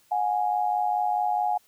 sine tone pair together, 725.9 / 830.6 Hz, F#5 / G#5, -33 / 0 cents, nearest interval major second, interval 233 cents, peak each -25 dBFS, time 0.11-1.58 s, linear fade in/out 10 ms, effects white hiss -62 dBFS RMS until 1.67 s

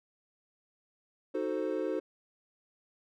triangle chord, D# diminished seventh, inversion none, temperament equal, 311.1 / 370 / 440 / 523.3 Hz, D#4 / F#4 / A4 / C5, 0 / 0 / 0 / 0 cents, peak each -34 dBFS, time 1.34-2 s, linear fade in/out 10 ms, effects none

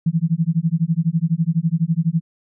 sine tone with tremolo, 164.81 Hz, E3, in tune, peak -12 dBFS, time 0.06-2.21 s, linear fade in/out 5 ms, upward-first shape sine, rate 12 Hz, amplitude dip 100%, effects none

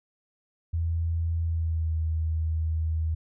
sine tone with pitch glide, 83 to 80.03 Hz, E2 to D#2, +12 to +49 cents, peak -24 dBFS, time 0.73-3.15 s, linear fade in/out 10 ms, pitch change -63 cents, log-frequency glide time 1.42-1.95 s, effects none

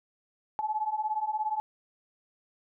sine beating tone pair, 848 / 865 Hz, G#5 / A5, +36 / -30 cents, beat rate 17 Hz, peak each -32 / -30 dBFS, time 0.59-1.6 s, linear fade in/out 0 ms, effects none

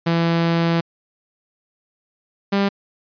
sawtooth tone pair in turn, 167.5 / 198.8 Hz, E3 / G3, +28 / +25 cents, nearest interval minor third, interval 297 cents, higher second, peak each -12 dBFS, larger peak neither, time 0.06-0.81 / 2.52-2.69 s, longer first, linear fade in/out 10 ms, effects resampled to 11025 Hz

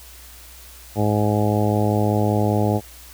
harmonic tone, 105.1 Hz, G#2, 21 cents sharp, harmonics 1 / 2 / 3 / 4 / 5 / 6 / 7 / 8, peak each -20 / -23 / -25 / -26 / -27 / -28 / -28 / -29 dBFS, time 0.95-2.81 s, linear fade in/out 50 ms, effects added 60 Hz sine -44 dBFS peak until 3.13 s + white hiss -44 dBFS RMS until 3.13 s

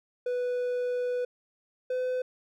triangle tone pair in turn, 493.9 / 506.6 Hz, B4 / B4, 0 / +44 cents, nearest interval unison, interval 44 cents, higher second, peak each -25 dBFS, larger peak neither, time 0.26-1.25 / 1.9-2.22 s, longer first, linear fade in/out 5 ms, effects none

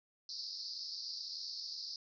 pink band-pass noise, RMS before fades -44 dBFS, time 0.29-1.96 s, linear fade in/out 2 ms, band 4300 to 5300 Hz, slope 96 dB/octave, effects none

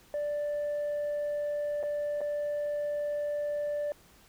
sine tone with dropouts, 587.3 Hz, D5, in tune, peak -27 dBFS, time 0.14-3.92 s, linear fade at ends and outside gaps 1 ms, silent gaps 1.829-1.835 / 2.207-2.214 s, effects tanh soft clip ceiling -28 dBFS + pink hiss -59 dBFS RMS until 4.28 s

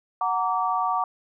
sine chord, Gb augmented, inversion none, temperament just, 740 / 925 / 1156.2 Hz, Gb5 / Bb5 / D6, 0 / -14 / -27 cents, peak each -26 / -27 / -25 dBFS, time 0.21-1.04 s, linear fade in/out 2 ms, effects none

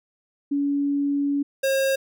sine / square tone pair in turn, 283.6 / 538.8 Hz, C#4 / C#5, +40 / -49 cents, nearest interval major seventh, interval 1111 cents, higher second, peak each -20 / -20 dBFS, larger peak neither, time 0.51-1.43 / 1.63-1.96 s, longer first, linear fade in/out 10 ms, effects none

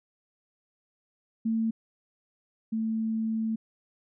sine tone pair in turn, 224.3 / 222.2 Hz, A3 / A3, +34 / +17 cents, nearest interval unison, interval 17 cents, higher first, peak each -24 / -26 dBFS, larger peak first, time 1.45-1.71 / 2.72-3.56 s, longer second, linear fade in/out 10 ms, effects none

